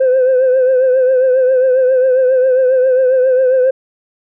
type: tone with vibrato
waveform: sine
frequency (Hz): 515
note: C5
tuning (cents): -28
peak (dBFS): -6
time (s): 0-3.71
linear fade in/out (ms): 10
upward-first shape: triangle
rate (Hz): 7.4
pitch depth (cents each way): 60
effects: tanh soft clip ceiling -6 dBFS